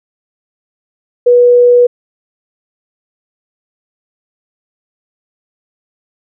sine tone, 487.2 Hz, B4, 24 cents flat, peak -3 dBFS, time 1.26-1.87 s, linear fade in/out 10 ms, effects none

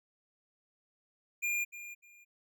square tone with echo, 2408 Hz, D7, 43 cents sharp, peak -31 dBFS, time 1.42-1.65 s, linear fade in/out 20 ms, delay 300 ms, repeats 2, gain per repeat -13 dB, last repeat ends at 2.25 s, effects none

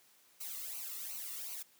blue noise with flanger, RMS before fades -43 dBFS, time 0.4-1.63 s, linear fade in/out 10 ms, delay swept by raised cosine 0.57 to 1.31 ms, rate 2.7 Hz, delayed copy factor -0.85, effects white hiss -66 dBFS RMS until 1.79 s + high-pass 150 Hz 12 dB/octave

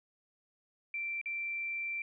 sine tone with dropouts, 2349 Hz, D7, in tune, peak -34 dBFS, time 0.94-2.02 s, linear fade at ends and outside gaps 2 ms, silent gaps 1.214-1.258 s, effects none

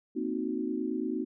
sine chord, C half-diminished seventh, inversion third, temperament equal, 233.1 / 261.6 / 311.1 / 370 Hz, Bb3 / C4 / Eb4 / Gb4, 0 / 0 / 0 / 0 cents, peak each -36 / -34 / -34 / -36 dBFS, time 0.15-1.25 s, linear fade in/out 20 ms, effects none

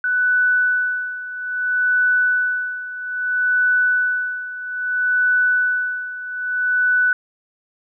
sine tone with tremolo, 1490 Hz, F#6, 12 cents sharp, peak -13 dBFS, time 0.04-7.13 s, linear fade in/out 2 ms, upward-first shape sine, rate 0.61 Hz, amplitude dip 80%, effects none

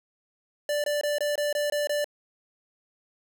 square tone bursts, 587.3 Hz, D5, in tune, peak -25 dBFS, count 8, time 0.69-2.044 s, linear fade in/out 2 ms, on 150 ms, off 22 ms, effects none

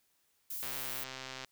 violet noise, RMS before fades -40 dBFS, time 0.5-1.04 s, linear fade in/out 5 ms
click train, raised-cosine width 0.2 ms, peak -25 dBFS, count 108, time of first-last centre 0.63-1.447 s, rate 131 Hz
effects white hiss -74 dBFS RMS until 1.51 s

